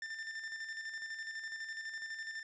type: tone with tremolo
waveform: 45% pulse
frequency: 1789 Hz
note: A6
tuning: 28 cents sharp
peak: -39 dBFS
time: 0.02-2.43 s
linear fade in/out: 2 ms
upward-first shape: square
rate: 12 Hz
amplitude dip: 45%
effects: resampled to 16000 Hz

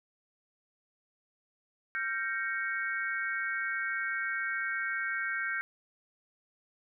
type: chord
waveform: sine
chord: G half-diminished seventh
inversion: third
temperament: equal with one note detuned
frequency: 1372.9 / 1568 / 1864.7 / 2217 Hz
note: F6 / G6 / Bb6 / Db7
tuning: -30 / 0 / 0 / 0 cents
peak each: -39 / -33 / -38 / -38 dBFS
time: 1.95-5.61 s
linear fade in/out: 0 ms
effects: none

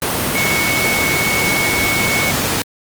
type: tone in noise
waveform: sine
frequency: 2211 Hz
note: C#7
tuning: 5 cents flat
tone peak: -17 dBFS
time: 0.35-2.31 s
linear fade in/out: 2 ms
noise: pink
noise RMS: -17 dBFS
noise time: 0.02-2.62 s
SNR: -3 dB
effects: high-pass 100 Hz 12 dB/octave + Opus 32 kbps

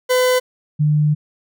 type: tone pair in turn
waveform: 40% pulse / sine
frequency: 505 / 150.14 Hz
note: B4 / D3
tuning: +39 / +39 cents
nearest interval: octave + major sixth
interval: 2100 cents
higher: first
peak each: -12 dBFS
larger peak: neither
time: 0.09-0.4 / 0.79-1.15 s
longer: second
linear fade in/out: 20 ms
effects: none

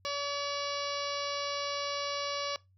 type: harmonic tone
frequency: 570 Hz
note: C#5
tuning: 48 cents sharp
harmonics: 1 / 2 / 3 / 4 / 5 / 6 / 7 / 8 / 9 / 10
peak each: -37 / -37 / -45 / -43 / -43 / -47 / -43 / -45 / -44 / -47 dBFS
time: 0.05-2.56 s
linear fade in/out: 0 ms
effects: noise-tail reverb RT60 0.2 s tail -20 dB re dry + added 94 Hz sine -62 dBFS peak until 2.77 s

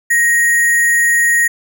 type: tone with sample-and-hold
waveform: sine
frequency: 1880 Hz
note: A#6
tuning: 14 cents sharp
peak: -9 dBFS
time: 0.1-1.48 s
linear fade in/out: 10 ms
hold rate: 8820 Hz
effects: none

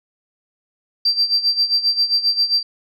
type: tone with tremolo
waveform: sine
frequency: 4699 Hz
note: D8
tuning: in tune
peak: -11 dBFS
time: 1.05-2.63 s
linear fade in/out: 5 ms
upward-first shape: sine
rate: 7.5 Hz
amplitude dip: 80%
effects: tanh soft clip ceiling -7 dBFS

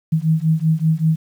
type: beating tone pair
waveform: sine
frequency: 156.9 / 162.1 Hz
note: D#3 / E3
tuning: +15 / -29 cents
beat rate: 5.2 Hz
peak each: -17 dBFS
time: 0.12-1.16 s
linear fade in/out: 10 ms
effects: 8-bit

